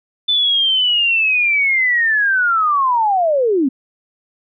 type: linear sweep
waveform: sine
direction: down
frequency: 3529 to 246.5 Hz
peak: -12 dBFS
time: 0.28-3.69 s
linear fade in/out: 10 ms
effects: none